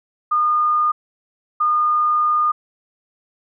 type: tone pair in turn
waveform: sine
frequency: 1219 / 1219 Hz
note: D#6 / D#6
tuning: -36 / -36 cents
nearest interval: unison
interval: 0 cents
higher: neither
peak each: -14 dBFS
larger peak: neither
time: 0.31-0.92 / 1.6-2.52 s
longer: second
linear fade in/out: 10 ms
effects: none